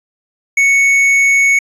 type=tone with tanh clipping; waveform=sine; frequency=2217 Hz; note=C#7; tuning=in tune; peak=-9 dBFS; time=0.57-1.59 s; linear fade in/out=5 ms; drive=8 dB; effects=resampled to 24000 Hz

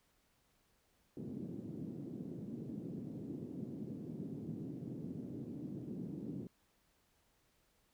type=band-pass noise; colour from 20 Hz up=white; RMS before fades=-45 dBFS; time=1.17-6.47 s; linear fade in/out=2 ms; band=130 to 300 Hz; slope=24 dB/octave; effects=pink hiss -75 dBFS RMS until 7.93 s

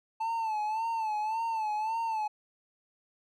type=tone with vibrato; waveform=triangle; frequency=880 Hz; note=A5; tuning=in tune; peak=-27 dBFS; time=0.2-2.28 s; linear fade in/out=10 ms; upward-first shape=sine; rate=1.8 Hz; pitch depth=74 cents each way; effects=none

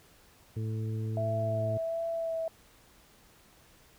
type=harmonic tone; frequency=110 Hz; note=A2; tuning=in tune; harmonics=1 / 2 / 3 / 4; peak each=-31 / -42 / -45 / -45 dBFS; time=0.56-1.78 s; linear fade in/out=10 ms
type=tone with vibrato; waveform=sine; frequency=659.3 Hz; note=E5; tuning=in tune; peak=-30 dBFS; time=1.17-2.48 s; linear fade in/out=2 ms; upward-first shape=sine; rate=1.4 Hz; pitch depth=18 cents each way
effects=pink hiss -60 dBFS RMS until 3.98 s

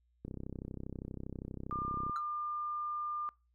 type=click train; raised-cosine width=3 ms; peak=-29 dBFS; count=61; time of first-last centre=0.25-2.096 s; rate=32.5 Hz
type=tone; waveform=sine; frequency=1200 Hz; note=D6; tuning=37 cents sharp; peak=-35 dBFS; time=1.71-3.29 s; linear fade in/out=0 ms
type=tone with exponential decay; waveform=triangle; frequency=1346 Hz; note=E6; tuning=36 cents sharp; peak=-31 dBFS; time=2.16-2.24 s; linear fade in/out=1 ms; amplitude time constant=16 ms
effects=noise-tail reverb RT60 0.3 s tail -25 dB re dry + added 60 Hz sine -70 dBFS peak until 3.54 s

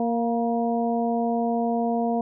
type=harmonic tone with a mistuned harmonic; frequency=233.1 Hz; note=A#3; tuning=in tune; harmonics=1 / 2 / 3 / 4; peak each=-24 / -28 / -26 / -36 dBFS; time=0-2.21 s; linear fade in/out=2 ms; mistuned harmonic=4; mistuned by=+31 cents; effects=none

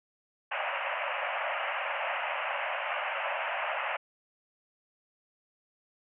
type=band-pass noise; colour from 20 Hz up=pink; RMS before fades=-33 dBFS; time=0.51-3.97 s; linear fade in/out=10 ms; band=550 to 2900 Hz; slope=96 dB/octave; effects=none

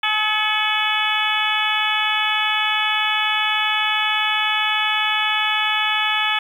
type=harmonic tone with a mistuned harmonic; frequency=427.5 Hz; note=A4; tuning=50 cents flat; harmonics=2 / 3 / 4 / 5 / 6 / 7 / 8; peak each=-25 / -25 / -25 / -25 / -25 / -25 / -25 dBFS; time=0.03-6.39 s; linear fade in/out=5 ms; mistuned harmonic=5; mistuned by=+61 cents; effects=8-bit

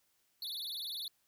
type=tone with vibrato; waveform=square; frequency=3951 Hz; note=B7; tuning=in tune; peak=-39 dBFS; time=0.42-1.08 s; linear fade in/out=2 ms; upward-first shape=sine; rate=20 Hz; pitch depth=240 cents each way; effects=white hiss -75 dBFS RMS until 1.27 s

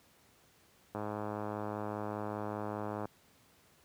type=click train; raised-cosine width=1 ms; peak=-24 dBFS; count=222; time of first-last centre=0.95-3.055 s; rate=105 Hz; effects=pink hiss -65 dBFS RMS until 3.84 s + high-pass 80 Hz 12 dB/octave

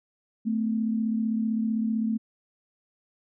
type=tone pair together; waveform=sine; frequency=220.4 / 256 Hz; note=A3 / C4; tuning=+3 / -38 cents; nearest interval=minor third; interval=259 cents; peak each=-24 / -32 dBFS; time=0.45-2.18 s; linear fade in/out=20 ms; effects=none

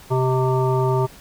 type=harmonic tone with a mistuned harmonic; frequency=130 Hz; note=C3; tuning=11 cents flat; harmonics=1 / 3 / 5 / 7 / 9; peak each=-19 / -21 / -28 / -25 / -30 dBFS; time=0.1-1.07 s; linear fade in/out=20 ms; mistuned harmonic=5; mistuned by=-30 cents; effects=pink hiss -45 dBFS RMS until 1.2 s

